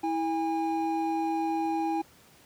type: tone pair together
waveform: triangle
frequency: 325.7 / 814 Hz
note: E4 / G#5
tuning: -21 / -35 cents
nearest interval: octave + major third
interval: 1586 cents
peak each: -27 dBFS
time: 0.03-2.02 s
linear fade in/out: 10 ms
effects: pink hiss -57 dBFS RMS until 2.45 s + high-pass 80 Hz 12 dB/octave